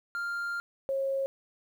triangle / sine tone pair in turn, 1396.9 / 542.3 Hz, F6 / C#5, 0 / -38 cents, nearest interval octave + major third, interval 1638 cents, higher first, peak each -29 / -27 dBFS, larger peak second, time 0.15-0.6 / 0.89-1.26 s, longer first, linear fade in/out 0 ms, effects 10-bit

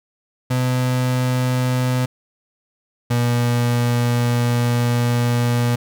35% pulse tone pair in turn, 126.6 / 120.43 Hz, B2 / B2, +43 / -43 cents, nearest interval minor second, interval 86 cents, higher first, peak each -15 / -14 dBFS, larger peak second, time 0.5-2.06 / 3.1-5.76 s, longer second, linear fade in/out 10 ms, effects none

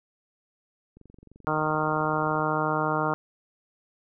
click train, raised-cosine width 3 ms, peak -37 dBFS, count 34, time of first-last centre 0.97-2.399 s, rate 23.1 Hz
harmonic tone, 154.4 Hz, D#3, 13 cents flat, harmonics 1 / 2 / 3 / 4 / 5 / 6 / 7 / 8 / 9, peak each -32 / -32 / -32 / -32 / -32 / -32 / -32 / -32 / -32 dBFS, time 1.47-3.14 s, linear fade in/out 0 ms
effects none

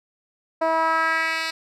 10% pulse tone with band-pass filter sweep, 323.7 Hz, E4, 31 cents flat, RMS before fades -22 dBFS, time 0.61-1.51 s, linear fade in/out 10 ms, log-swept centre 670 to 3600 Hz, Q 1.9, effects none

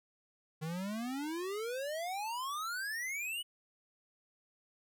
square exponential sweep, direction up, 152.5 to 3000 Hz, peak -37 dBFS, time 0.61-3.43 s, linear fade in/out 20 ms, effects none

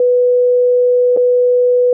sine tone with dropouts, 493.9 Hz, B4, in tune, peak -8 dBFS, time 0-1.93 s, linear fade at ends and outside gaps 2 ms, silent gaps 1.165-1.172 s, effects none

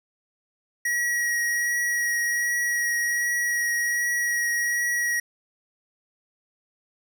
square tone with vibrato, 1907 Hz, A#6, 39 cents sharp, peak -23 dBFS, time 0.85-5.2 s, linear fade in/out 5 ms, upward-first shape triangle, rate 1.3 Hz, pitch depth 13 cents each way, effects none

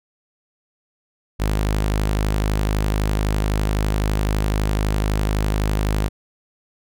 sawtooth tone, 51.91 Hz, G#1, in tune, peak -14 dBFS, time 1.39-6.09 s, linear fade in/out 20 ms, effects none

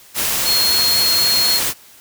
sine tone in noise, 4276 Hz, C8, 37 cents sharp, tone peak -14 dBFS, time 0.44-1.61 s, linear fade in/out 50 ms, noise white, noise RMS -19 dBFS, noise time 0.14-1.74 s, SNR +2 dB, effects white hiss -45 dBFS RMS until 2 s

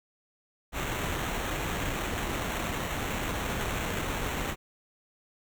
pink noise with sample-and-hold, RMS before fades -32 dBFS, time 0.72-4.56 s, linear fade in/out 50 ms, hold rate 4900 Hz, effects none

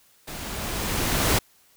pink noise with level ramp, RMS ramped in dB -36 to -20 dBFS, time 0.27-1.39 s, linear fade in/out 10 ms, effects white hiss -59 dBFS RMS until 1.76 s

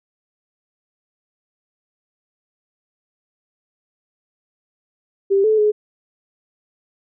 sine tone with pitch steps, 393.5 / 434.3 / 421.9 Hz, G4 / A4 / G#4, +7 / -23 / +27 cents, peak -12 dBFS, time 5.3-5.72 s, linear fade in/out 20 ms, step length 140 ms, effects none

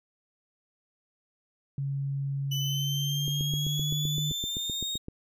sine tone with pitch glide, 138.59 to 149.4 Hz, C#3 to D3, 0 to +30 cents, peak -28 dBFS, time 1.78-4.32 s, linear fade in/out 2 ms, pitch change +130 cents, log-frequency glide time 2.56-4 s
35% pulse linear sweep, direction up, 2978 to 3740 Hz, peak -29 dBFS, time 2.51-4.98 s, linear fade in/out 10 ms
click train, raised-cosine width 3 ms, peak -24 dBFS, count 15, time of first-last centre 3.28-5.084 s, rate 7.76 Hz
effects resampled to 32000 Hz

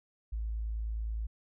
sine tone, 54.8 Hz, A1, 6 cents flat, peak -32 dBFS, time 0.32-1.27 s, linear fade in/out 10 ms, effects none

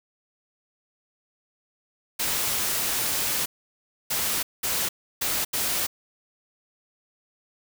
white noise bursts at uneven times, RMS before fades -26 dBFS, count 5, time 2.19-3.46 / 4.1-4.43 / 4.63-4.89 / 5.21-5.45 / 5.53-5.87 s, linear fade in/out 10 ms, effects none

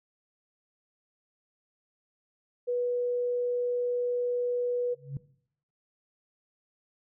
sine tone, 488.8 Hz, B4, 18 cents flat, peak -26 dBFS, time 2.67-4.95 s, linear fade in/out 20 ms
sine tone with exponential growth, 138.59 Hz, C#3, in tune, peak -28 dBFS, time 4.91-5.17 s, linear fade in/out 2 ms, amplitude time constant 55 ms
effects noise-tail reverb RT60 0.7 s tail -19 dB re dry

